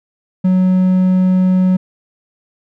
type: tone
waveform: triangle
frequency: 185 Hz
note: F#3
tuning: in tune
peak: -7 dBFS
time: 0.44-1.77 s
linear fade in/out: 10 ms
effects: none